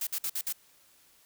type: noise bursts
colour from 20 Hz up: blue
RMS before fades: -32 dBFS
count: 5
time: 0.01-0.526 s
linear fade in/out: 5 ms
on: 60 ms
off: 54 ms
effects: white hiss -62 dBFS RMS until 1.25 s